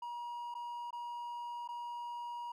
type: tone with dropouts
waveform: triangle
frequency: 955 Hz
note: A#5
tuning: 42 cents sharp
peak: -38 dBFS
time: 0.02-2.52 s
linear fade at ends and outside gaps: 5 ms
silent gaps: 0.542-0.55 / 0.907-0.928 / 1.677-1.687 s
effects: none